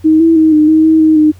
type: tone with pitch steps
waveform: sine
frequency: 314.3 / 328.3 / 316 / 305 / 314.9 / 318.2 / 313.9 / 306.2 Hz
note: D#4 / E4 / D#4 / D#4 / D#4 / D#4 / D#4 / D#4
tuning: +18 / -7 / +27 / -34 / +21 / +39 / +15 / -28 cents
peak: -4 dBFS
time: 0.04-1.32 s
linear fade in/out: 20 ms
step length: 160 ms
effects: added 90 Hz sine -34 dBFS peak until 1.39 s + pink hiss -47 dBFS RMS until 1.39 s